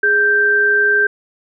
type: tone pair together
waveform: sine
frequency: 415.3 / 1568 Hz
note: G#4 / G6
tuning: 0 / 0 cents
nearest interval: octave + major seventh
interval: 2300 cents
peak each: -19 / -11 dBFS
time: 0.03-1.07 s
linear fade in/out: 5 ms
effects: none